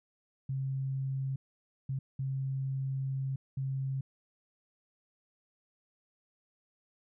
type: tone bursts at uneven times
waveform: sine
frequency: 134.3 Hz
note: C3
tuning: 46 cents sharp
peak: -31 dBFS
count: 4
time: 0.49-1.36 / 1.89-1.99 / 2.19-3.36 / 3.57-4.01 s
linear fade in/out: 5 ms
effects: none